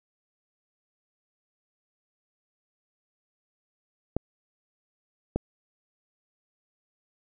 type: clicks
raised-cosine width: 2 ms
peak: -12 dBFS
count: 2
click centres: 4.166 / 5.36 s
effects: none